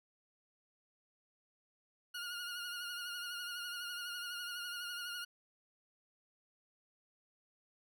20% pulse tone with vibrato, 1430 Hz, F6, 41 cents sharp, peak -36 dBFS, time 2.14-5.25 s, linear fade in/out 10 ms, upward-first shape triangle, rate 12 Hz, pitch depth 48 cents each way, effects none

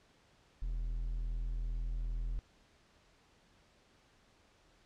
triangle tone, 41.2 Hz, E1, in tune, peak -32 dBFS, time 0.62-2.39 s, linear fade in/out 0 ms, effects pink hiss -67 dBFS RMS until 4.85 s + low-pass 6000 Hz 12 dB/octave

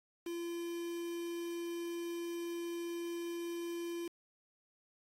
triangle tone with quantisation, 341.9 Hz, F4, 37 cents flat, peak -36 dBFS, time 0.26-4.08 s, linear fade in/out 5 ms, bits 8, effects AAC 48 kbps

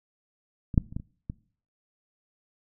clicks, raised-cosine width 5 ms, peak -21 / -6 / -29 / -19 / -28 / -20 dBFS, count 6, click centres 0.742 / 0.778 / 0.925 / 0.965 / 0.999 / 1.299 s, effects noise-tail reverb RT60 0.5 s tail -22 dB re dry

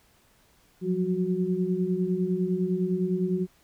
sine tone cluster, 176.3 / 186.2 / 369.1 Hz, F3 / F#3 / F#4, +17 / +11 / -4 cents, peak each -28 dBFS, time 0.81-3.47 s, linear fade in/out 50 ms, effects pink hiss -62 dBFS RMS until 3.63 s

